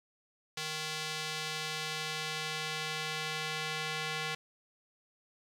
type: tone with band-pass filter sweep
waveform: square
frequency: 155.56 Hz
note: D#3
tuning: in tune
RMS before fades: -37 dBFS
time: 0.57-4.35 s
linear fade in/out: 5 ms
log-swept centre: 4200 to 2800 Hz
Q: 0.96
effects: none